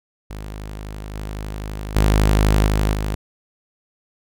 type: tone with level steps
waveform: sawtooth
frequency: 51.91 Hz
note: G#1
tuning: in tune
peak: -26 / -23 / -9 / -12 / -17 dBFS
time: 0.3-3.15 s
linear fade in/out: 5 ms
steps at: 1.15 / 1.96 / 2.67 / 2.93 s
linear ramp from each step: 2 ms
effects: none